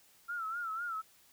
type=tone with vibrato; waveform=sine; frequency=1359 Hz; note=F6; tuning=48 cents flat; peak=-35 dBFS; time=0.28-1.02 s; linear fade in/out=20 ms; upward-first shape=sine; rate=4 Hz; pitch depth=97 cents each way; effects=white hiss -64 dBFS RMS until 1.32 s